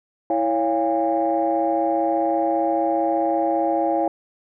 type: tone cluster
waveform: sine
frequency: 328 / 557 / 695 / 810 Hz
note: E4 / C#5 / F5 / G#5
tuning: -9 / +8 / -9 / -43 cents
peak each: -23 dBFS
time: 0.3-4.08 s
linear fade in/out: 2 ms
effects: tanh soft clip ceiling -9 dBFS